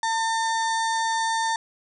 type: harmonic tone with a mistuned harmonic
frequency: 902 Hz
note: A5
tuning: 43 cents sharp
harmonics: 1 / 2 / 4 / 5 / 6 / 7 / 8 / 9 / 10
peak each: -23 / -29 / -35 / -37 / -39 / -40 / -41 / -42 / -43 dBFS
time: 0.03-1.56 s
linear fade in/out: 2 ms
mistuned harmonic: 6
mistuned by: +65 cents
effects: none